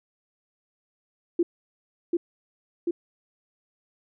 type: tone with echo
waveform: sine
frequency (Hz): 343.1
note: F4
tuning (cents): -31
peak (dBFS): -18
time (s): 1.39-1.43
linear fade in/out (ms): 5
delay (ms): 740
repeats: 2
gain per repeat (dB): -2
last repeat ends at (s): 2.91
effects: none